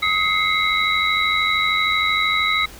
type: tone cluster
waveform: sine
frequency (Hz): 1267 / 2077 / 2170 / 3896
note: D#6 / C7 / C#7 / B7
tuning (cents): +31 / -13 / -37 / -24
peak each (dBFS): -22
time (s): 0.02-2.66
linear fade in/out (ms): 10
effects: added 60 Hz sine -44 dBFS peak until 2.79 s + pink hiss -41 dBFS RMS until 2.79 s